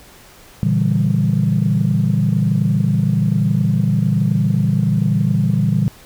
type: chord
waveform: sine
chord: E half-diminished seventh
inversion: second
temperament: equal with one note detuned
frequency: 116.54 / 143.64 / 164.81 / 196 Hz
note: Bb2 / D3 / E3 / G3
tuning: 0 / -38 / 0 / 0 cents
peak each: -18 dBFS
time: 0.63-5.88 s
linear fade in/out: 0 ms
effects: tanh soft clip ceiling -5 dBFS + pink hiss -44 dBFS RMS until 6.05 s